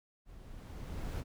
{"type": "noise with level ramp", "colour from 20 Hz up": "brown", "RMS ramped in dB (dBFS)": [-54, -35], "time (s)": [0.25, 1.24], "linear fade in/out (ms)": 50, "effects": []}